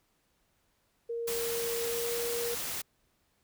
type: tone with pitch glide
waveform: sine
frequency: 466.2 to 471.9 Hz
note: A#4 to A#4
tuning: 0 to +21 cents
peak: -32 dBFS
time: 1.09-2.55 s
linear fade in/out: 10 ms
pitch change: +21 cents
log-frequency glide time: 1.83-2.19 s
type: noise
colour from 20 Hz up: white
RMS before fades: -36 dBFS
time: 1.27-2.82 s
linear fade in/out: 10 ms
effects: pink hiss -73 dBFS RMS until 3.43 s